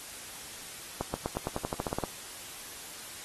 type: accelerating click train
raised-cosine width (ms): 1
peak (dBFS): -17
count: 13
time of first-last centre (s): 1.01-2.038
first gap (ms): 130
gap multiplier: 0.92
effects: white hiss -44 dBFS RMS until 3.24 s + AAC 32 kbps